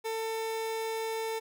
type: tone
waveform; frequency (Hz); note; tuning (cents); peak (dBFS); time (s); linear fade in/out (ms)
30% pulse; 446.8; A4; +27; -29; 0.04-1.4; 20
effects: none